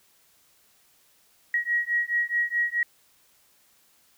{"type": "beating tone pair", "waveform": "sine", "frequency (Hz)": [1900, 1904.7], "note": ["A#6", "A#6"], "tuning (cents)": [33, 37], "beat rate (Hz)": 4.7, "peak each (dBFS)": [-26, -26], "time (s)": [1.54, 2.83], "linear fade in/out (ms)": 2, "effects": ["white hiss -62 dBFS RMS until 4.17 s"]}